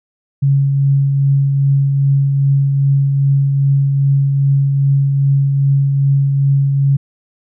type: tone with tremolo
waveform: sine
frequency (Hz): 138.59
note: C#3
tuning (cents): 0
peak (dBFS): -8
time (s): 0.42-6.97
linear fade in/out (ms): 10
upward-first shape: triangle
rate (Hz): 2.5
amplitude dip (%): 35
effects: none